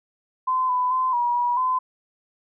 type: tone with pitch steps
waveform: sine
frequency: 1027 / 1000 / 1028 / 961 / 968 / 1021 Hz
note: C6 / B5 / C6 / B5 / B5 / C6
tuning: -33 / +21 / -31 / -48 / -35 / -43 cents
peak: -19 dBFS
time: 0.47-1.79 s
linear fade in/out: 10 ms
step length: 220 ms
effects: none